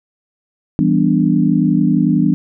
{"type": "chord", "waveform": "sine", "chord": "E minor seventh", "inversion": "none", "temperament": "equal", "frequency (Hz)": [164.81, 196, 246.9, 293.7], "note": ["E3", "G3", "B3", "D4"], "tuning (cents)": [0, 0, 0, 0], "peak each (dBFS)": -16, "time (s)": [0.79, 2.34], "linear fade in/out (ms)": 0, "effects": []}